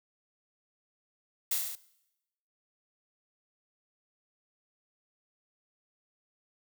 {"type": "noise with echo", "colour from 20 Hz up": "blue", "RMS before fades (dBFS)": -29, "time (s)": [1.51, 1.55], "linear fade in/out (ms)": 5, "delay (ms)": 34, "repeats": 6, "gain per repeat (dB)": -2, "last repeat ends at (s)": 1.754, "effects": ["noise-tail reverb RT60 0.9 s tail -20 dB re dry"]}